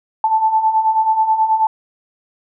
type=beating tone pair; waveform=sine; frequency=872 / 881.3 Hz; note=A5 / A5; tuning=-16 / +3 cents; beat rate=9.3 Hz; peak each=-19 / -13 dBFS; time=0.24-1.67 s; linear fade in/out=2 ms; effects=none